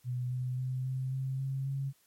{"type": "tone with pitch steps", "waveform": "sine", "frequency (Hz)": [124.6, 126.56, 128.55, 130.57, 132.62, 134.71, 136.82], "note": ["B2", "B2", "C3", "C3", "C3", "C#3", "C#3"], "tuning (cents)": [16, 43, -30, -3, 24, -49, -22], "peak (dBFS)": -31, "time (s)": [0.04, 1.93], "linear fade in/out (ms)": 50, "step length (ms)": 270, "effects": ["white hiss -68 dBFS RMS until 2.06 s", "MP3 64 kbps"]}